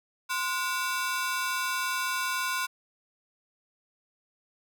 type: ring-modulated tone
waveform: sawtooth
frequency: 1244.5 Hz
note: D#6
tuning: in tune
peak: -21 dBFS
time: 0.29-2.67 s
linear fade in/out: 20 ms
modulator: 205 Hz
effects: none